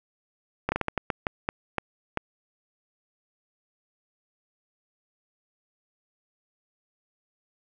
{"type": "slowing click train", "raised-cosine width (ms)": 0.5, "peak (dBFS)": -10, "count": 11, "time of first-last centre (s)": [0.69, 2.174], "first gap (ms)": 30, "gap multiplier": 1.33, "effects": []}